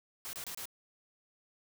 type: noise bursts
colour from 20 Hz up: white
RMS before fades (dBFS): -42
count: 4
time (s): 0.25-0.655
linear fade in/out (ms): 0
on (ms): 81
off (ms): 27
effects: none